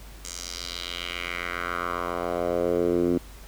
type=tone with band-pass filter sweep; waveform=10% pulse; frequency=87.31 Hz; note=F2; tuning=in tune; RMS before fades=-28 dBFS; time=0.25-3.18 s; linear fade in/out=0 ms; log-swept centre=7100 to 290 Hz; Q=2.4; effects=added 50 Hz sine -43 dBFS peak until 3.47 s + pink hiss -49 dBFS RMS until 3.47 s